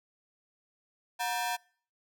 sawtooth ring-modulated tone, 836 Hz, G#5, 11 cents sharp, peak -23 dBFS, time 1.19-1.57 s, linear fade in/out 20 ms, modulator 113 Hz, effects noise-tail reverb RT60 0.5 s tail -26 dB re dry

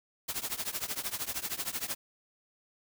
white noise with tremolo, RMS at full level -32 dBFS, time 0.28-1.95 s, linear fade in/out 10 ms, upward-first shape triangle, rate 13 Hz, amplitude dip 95%, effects none

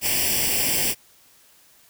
white noise with comb filter, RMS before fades -22 dBFS, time 0.01-0.95 s, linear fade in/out 50 ms, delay 0.38 ms, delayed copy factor +0.85, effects white hiss -55 dBFS RMS until 1.89 s

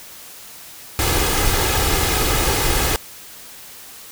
pink noise with comb filter, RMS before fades -18 dBFS, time 0.99-2.96 s, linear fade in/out 0 ms, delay 2.4 ms, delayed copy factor +0.55, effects white hiss -39 dBFS RMS until 4.11 s

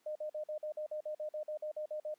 sine tone bursts, 610 Hz, D#5, 34 cents flat, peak -36 dBFS, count 15, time 0.06-2.142 s, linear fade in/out 5 ms, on 94 ms, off 48 ms, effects pink hiss -74 dBFS RMS until 2.18 s + high-pass 300 Hz 12 dB/octave

